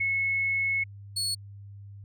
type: tone pair in turn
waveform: sine / 30% pulse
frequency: 2190 / 4380 Hz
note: C#7 / C#8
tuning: -22 / -22 cents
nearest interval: octave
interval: 1200 cents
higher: second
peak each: -24 dBFS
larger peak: neither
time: 0-0.84 / 1.16-1.35 s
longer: first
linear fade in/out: 10 ms
effects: added 100 Hz sine -42 dBFS peak until 2.04 s